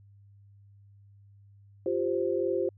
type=chord; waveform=sine; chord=F suspended second; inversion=none; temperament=equal; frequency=349.2 / 392 / 523.3 Hz; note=F4 / G4 / C5; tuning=0 / 0 / 0 cents; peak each=-30 dBFS; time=1.86-2.69 s; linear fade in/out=2 ms; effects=added 100 Hz sine -53 dBFS peak until 2.77 s